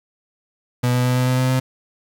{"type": "tone with pitch steps", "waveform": "35% pulse", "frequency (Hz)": [123.47, 124.47, 125.48, 126.5, 127.53, 128.56, 129.61], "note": ["B2", "B2", "B2", "B2", "C3", "C3", "C3"], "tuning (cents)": [0, 14, 28, 42, -44, -30, -16], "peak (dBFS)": -14, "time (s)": [0.83, 1.6], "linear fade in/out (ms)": 10, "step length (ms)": 110, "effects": ["8-bit"]}